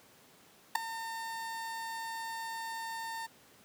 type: tone with ADSR envelope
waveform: 30% pulse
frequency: 908 Hz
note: A#5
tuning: 46 cents flat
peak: -18 dBFS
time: 0.75-3.27 s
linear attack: 7 ms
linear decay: 3 ms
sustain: -17 dB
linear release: 17 ms
effects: pink hiss -60 dBFS RMS until 3.64 s + high-pass 150 Hz 12 dB/octave